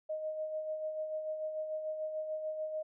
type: tone with tremolo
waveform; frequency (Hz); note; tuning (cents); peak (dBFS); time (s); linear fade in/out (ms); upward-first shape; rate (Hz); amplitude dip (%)
sine; 622.3; D#5; 0; -33; 0.09-2.83; 10; sine; 6.8; 45
effects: none